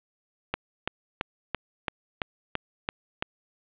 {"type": "click train", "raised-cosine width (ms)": 0.3, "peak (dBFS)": -10, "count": 9, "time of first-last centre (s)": [0.54, 3.225], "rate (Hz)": 2.98, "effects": ["resampled to 8000 Hz", "7-bit"]}